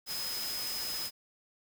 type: tone in noise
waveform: sine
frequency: 5070 Hz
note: D#8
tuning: 32 cents sharp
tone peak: -36 dBFS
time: 0.06-1.11 s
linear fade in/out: 50 ms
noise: white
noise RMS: -39 dBFS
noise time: 0.06-1.11 s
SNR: 0 dB
effects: none